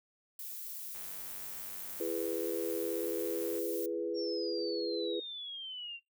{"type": "noise", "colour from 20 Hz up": "violet", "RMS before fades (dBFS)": -43, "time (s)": [0.39, 3.86], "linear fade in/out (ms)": 2}
{"type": "click train", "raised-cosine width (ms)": 0.3, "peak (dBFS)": -37, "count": 257, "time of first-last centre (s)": [0.95, 3.584], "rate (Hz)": 97.2}
{"type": "chord", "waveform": "sine", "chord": "E major", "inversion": "none", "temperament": "equal with one note detuned", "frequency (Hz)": [336.9, 415.3, 493.9], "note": ["E4", "G#4", "B4"], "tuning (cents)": [38, 0, 0], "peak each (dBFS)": -37, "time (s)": [2, 5.2], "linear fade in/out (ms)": 5}
{"type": "exponential sweep", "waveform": "sine", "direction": "down", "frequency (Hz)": [5588, 2734], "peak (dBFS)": -40, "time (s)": [4.14, 6], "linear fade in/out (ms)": 50}
{"effects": ["noise-tail reverb RT60 0.2 s tail -25 dB re dry"]}